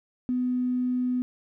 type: tone with tanh clipping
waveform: triangle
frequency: 250.1 Hz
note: B3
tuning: 22 cents sharp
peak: -23 dBFS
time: 0.29-1.22 s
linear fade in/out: 0 ms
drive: 3 dB
effects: none